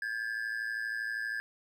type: ring-modulated tone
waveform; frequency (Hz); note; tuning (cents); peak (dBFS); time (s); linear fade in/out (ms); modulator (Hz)
triangle; 1661.2; G#6; 0; -28; 0.02-1.4; 0; 56.3
effects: none